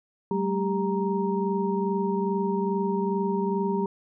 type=tone cluster; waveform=sine; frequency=191.5 / 213.9 / 396.4 / 935 Hz; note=G3 / A3 / G4 / A#5; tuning=-40 / -49 / +19 / +5 cents; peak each=-27 / -33 / -27 / -31 dBFS; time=0.31-3.86 s; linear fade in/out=2 ms; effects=none